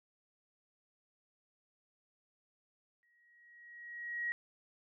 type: tone with exponential growth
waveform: sine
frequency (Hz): 1900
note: A#6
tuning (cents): +33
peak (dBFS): -32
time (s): 3.03-4.32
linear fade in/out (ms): 0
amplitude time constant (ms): 280
effects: none